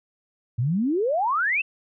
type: exponential sweep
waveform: sine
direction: up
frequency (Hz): 110 to 2749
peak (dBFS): -20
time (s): 0.58-1.62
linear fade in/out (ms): 10
effects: none